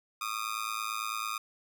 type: tone with amplitude modulation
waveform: sawtooth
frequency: 1224 Hz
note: D#6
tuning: 29 cents flat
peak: -25 dBFS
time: 0.21-1.38 s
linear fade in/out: 5 ms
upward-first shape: sine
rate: 109 Hz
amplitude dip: 95%
effects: none